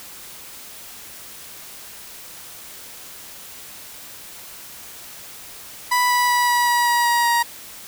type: tone with pitch steps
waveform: 30% pulse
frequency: 987.8 / 981.5 / 975.3 / 969.1 / 963 / 956.9 / 950.9 / 944.8 Hz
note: B5 / B5 / B5 / B5 / B5 / A#5 / A#5 / A#5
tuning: 0 / -11 / -22 / -33 / -44 / +45 / +34 / +23 cents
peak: -13 dBFS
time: 5.91-7.43 s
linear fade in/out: 10 ms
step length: 190 ms
effects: white hiss -39 dBFS RMS until 7.87 s